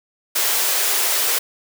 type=high-pass noise; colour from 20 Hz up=white; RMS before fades=-19 dBFS; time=0.35-1.39 s; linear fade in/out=10 ms; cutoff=350 Hz; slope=48 dB/octave; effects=none